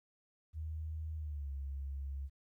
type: tone with pitch glide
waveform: sine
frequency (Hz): 78.6 to 68.82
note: D#2 to C#2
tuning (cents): +18 to -12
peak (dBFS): -38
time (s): 0.53-2.3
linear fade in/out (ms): 50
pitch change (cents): -230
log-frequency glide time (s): 1.16-1.51
effects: 13-bit